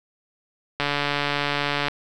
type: click train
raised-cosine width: 0.3 ms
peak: -7 dBFS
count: 157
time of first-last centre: 0.8-1.883 s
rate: 144 Hz
effects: none